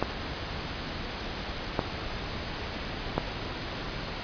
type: clicks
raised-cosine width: 1 ms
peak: -10 dBFS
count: 3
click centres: 0.026 / 1.792 / 3.18 s
effects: pink hiss -35 dBFS RMS until 4.23 s + resampled to 11025 Hz